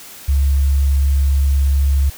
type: tone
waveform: sine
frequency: 69.3 Hz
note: C#2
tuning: in tune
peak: -11 dBFS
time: 0.28-2.1 s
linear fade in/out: 10 ms
effects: white hiss -37 dBFS RMS until 2.17 s